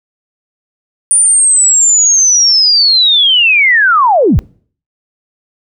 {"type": "linear sweep", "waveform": "sine", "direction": "down", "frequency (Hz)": [9397, 38.89], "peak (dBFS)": -5, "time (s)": [1.11, 4.39], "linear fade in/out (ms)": 0, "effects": ["noise-tail reverb RT60 0.5 s tail -24 dB re dry"]}